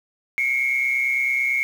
sine tone pair together, 2171 / 2300 Hz, C#7 / D7, -37 / -37 cents, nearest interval minor second, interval 100 cents, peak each -19 / -24 dBFS, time 0.38-1.63 s, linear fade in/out 0 ms, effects tanh soft clip ceiling -12 dBFS + 7-bit

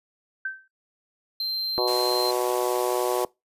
sine tone with exponential decay, 1550 Hz, G6, 20 cents flat, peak -24 dBFS, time 0.45-0.68 s, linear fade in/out 5 ms, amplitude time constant 49 ms
triangle tone, 4135 Hz, C8, 21 cents flat, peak -24 dBFS, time 1.4-2.31 s, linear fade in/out 2 ms
harmonic tone, 123.47 Hz, B2, in tune, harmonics 3 / 4 / 5 / 6 / 7 / 8 / 9, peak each -26 / -28 / -30 / -32 / -33 / -34 / -35 dBFS, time 1.78-3.25 s, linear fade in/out 0 ms
white high-pass noise, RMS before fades -35 dBFS, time 1.87-3.25 s, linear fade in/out 10 ms, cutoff 290 Hz, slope 12 dB/octave
effects noise-tail reverb RT60 0.2 s tail -23 dB re dry + resampled to 32000 Hz

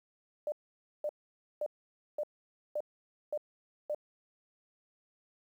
sine tone bursts, 597 Hz, D5, 28 cents sharp, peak -31 dBFS, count 7, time 0.47-3.947 s, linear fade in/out 2 ms, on 51 ms, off 520 ms, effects 11-bit

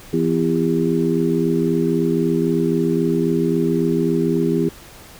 harmonic tone with a mistuned harmonic, 83.8 Hz, E2, 29 cents sharp, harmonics 2 / 3 / 4 / 5, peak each -21 / -21 / -21 / -21 dBFS, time 0.13-4.69 s, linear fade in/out 5 ms, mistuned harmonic 5, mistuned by -70 cents, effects pink hiss -42 dBFS RMS until 5.19 s

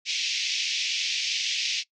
pink band-pass noise, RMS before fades -28 dBFS, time 0.05-1.84 s, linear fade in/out 50 ms, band 2300 to 6100 Hz, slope 48 dB/octave, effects noise-tail reverb RT60 0.1 s tail -21 dB re dry

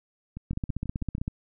two click trains, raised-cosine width 5 ms, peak -17 / -24 dBFS, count 13 / 6, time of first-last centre 0.51-1.279 / 0.37-1.182 s, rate 15.6 / 6.16 Hz, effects none

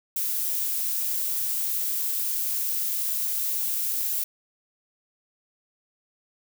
violet noise, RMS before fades -27 dBFS, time 0.16-4.24 s, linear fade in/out 5 ms, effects none

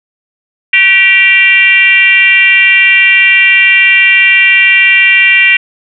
sine tone with frequency modulation, 2349 Hz, D7, in tune, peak -3 dBFS, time 0.73-5.57 s, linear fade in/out 5 ms, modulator 414 Hz, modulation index 1.2, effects none

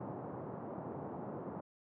pink band-pass noise, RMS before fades -44 dBFS, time 0-1.61 s, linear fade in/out 10 ms, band 130 to 970 Hz, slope 24 dB/octave, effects none

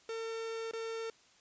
45% pulse tone with dropouts, 452.1 Hz, A4, 47 cents sharp, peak -37 dBFS, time 0.09-1.1 s, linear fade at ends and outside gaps 2 ms, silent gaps 0.712-0.734 s, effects white hiss -64 dBFS RMS until 1.4 s + resampled to 16000 Hz

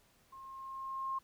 sine tone with level ramp, 1068 Hz, C6, 35 cents sharp, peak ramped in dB -49 to -33 dBFS, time 0.32-1.19 s, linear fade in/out 10 ms, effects pink hiss -68 dBFS RMS until 1.23 s

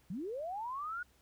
sine linear sweep, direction up, 155.56 to 1471 Hz, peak -37 dBFS, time 0.1-1.03 s, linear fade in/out 5 ms, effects added 64 Hz sine -70 dBFS peak until 1.21 s + pink hiss -69 dBFS RMS until 1.21 s

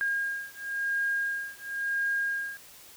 sine beating tone pair, 1620 / 1620.96 Hz, G#6 / G#6, -43 / -42 cents, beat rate 0.96 Hz, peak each -31 / -31 dBFS, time 0.01-2.57 s, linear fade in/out 0 ms, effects white hiss -51 dBFS RMS until 2.96 s

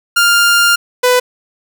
sawtooth tone pair in turn, 1401 / 498.1 Hz, F6 / B4, +5 / +15 cents, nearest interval octave + tritone, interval 1790 cents, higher first, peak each -4 dBFS, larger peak neither, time 0.16-0.76 / 1.03-1.2 s, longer first, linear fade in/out 10 ms, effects none

